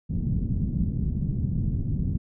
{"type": "low-pass noise", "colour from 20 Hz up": "white", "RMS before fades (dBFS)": -26, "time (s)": [0.09, 2.18], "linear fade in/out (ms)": 20, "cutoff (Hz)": 190, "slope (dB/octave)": 24, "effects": []}